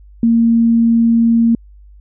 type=tone; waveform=sine; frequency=230.7 Hz; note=A#3; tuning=18 cents flat; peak=-8 dBFS; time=0.23-1.55 s; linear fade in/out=2 ms; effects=added 50 Hz sine -38 dBFS peak until 2 s